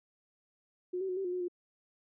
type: tone with pitch steps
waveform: sine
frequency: 361.6 / 382.4 / 365.6 / 387.1 / 357 / 363.3 / 354.2 Hz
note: F#4 / G4 / F#4 / G4 / F4 / F#4 / F4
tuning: -40 / -43 / -21 / -22 / +38 / -32 / +24 cents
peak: -32 dBFS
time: 0.93-1.483 s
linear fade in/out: 10 ms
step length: 79 ms
effects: none